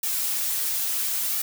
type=noise with flanger; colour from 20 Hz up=blue; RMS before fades=-26 dBFS; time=0.03-1.42 s; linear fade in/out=5 ms; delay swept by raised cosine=1.9 to 7.3 ms; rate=0.74 Hz; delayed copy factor=-0.6; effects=none